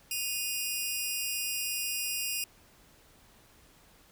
10% pulse tone pair together, 2489 / 2797 Hz, D#7 / F7, 0 / +2 cents, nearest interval major second, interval 202 cents, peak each -25 dBFS, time 0.11-2.44 s, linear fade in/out 2 ms, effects pink hiss -60 dBFS RMS until 4.11 s

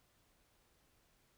silence, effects pink hiss -73 dBFS RMS until 1.37 s

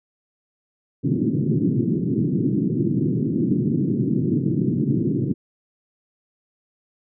pink band-pass noise, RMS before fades -21 dBFS, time 1.03-5.34 s, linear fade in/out 20 ms, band 120 to 360 Hz, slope 48 dB/octave, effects none

